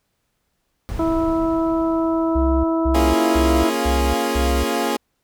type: noise with exponential decay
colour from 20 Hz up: brown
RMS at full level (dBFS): -26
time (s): 0.89-3.93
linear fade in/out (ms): 0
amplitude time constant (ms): 660
type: harmonic tone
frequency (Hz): 327.2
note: E4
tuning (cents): -13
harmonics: 1 / 2 / 3 / 4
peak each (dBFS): -18 / -24 / -28 / -30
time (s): 0.99-3.7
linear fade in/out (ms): 5
type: tone bursts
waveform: triangle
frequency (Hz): 65.41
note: C2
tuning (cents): 0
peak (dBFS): -16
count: 5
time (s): 2.35-4.64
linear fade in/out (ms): 10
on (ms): 290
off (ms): 210
type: chord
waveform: 20% pulse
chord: Bb minor seventh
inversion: none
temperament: equal with one note detuned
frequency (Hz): 233.1 / 277.2 / 348 / 415.3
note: Bb3 / Db4 / F4 / Ab4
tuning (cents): 0 / 0 / -6 / 0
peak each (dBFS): -20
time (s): 2.94-4.97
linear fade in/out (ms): 10
effects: pink hiss -71 dBFS RMS until 5.23 s

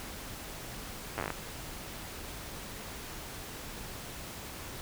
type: slowing click train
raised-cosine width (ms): 0.5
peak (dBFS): -18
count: 9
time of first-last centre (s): 1.18-1.304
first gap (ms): 9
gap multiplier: 1.15
effects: pink hiss -43 dBFS RMS until 4.81 s

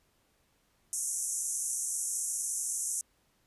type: band-pass noise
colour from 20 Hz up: white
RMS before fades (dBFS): -34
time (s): 0.93-3.01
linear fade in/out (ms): 0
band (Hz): 5900 to 11000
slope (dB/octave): 96
effects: pink hiss -71 dBFS RMS until 3.46 s + resampled to 32000 Hz

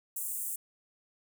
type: high-pass noise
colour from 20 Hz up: pink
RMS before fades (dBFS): -36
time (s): 0.16-0.56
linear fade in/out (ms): 5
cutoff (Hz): 7800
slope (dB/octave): 48
effects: none

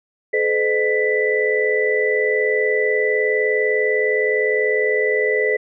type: tone cluster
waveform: sine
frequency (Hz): 428.3 / 508 / 609 / 1984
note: A4 / B4 / D#5 / B6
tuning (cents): -47 / +49 / -37 / +7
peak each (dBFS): -19 / -22 / -27 / -20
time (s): 0.33-5.57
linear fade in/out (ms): 10
effects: none

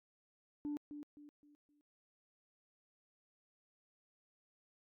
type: tone with echo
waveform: sine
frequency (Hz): 293.7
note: D4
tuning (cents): 0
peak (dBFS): -36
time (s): 0.65-0.77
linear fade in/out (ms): 0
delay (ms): 260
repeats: 4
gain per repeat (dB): -9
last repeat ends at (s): 1.81
effects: tanh soft clip ceiling -35 dBFS + Opus 48 kbps

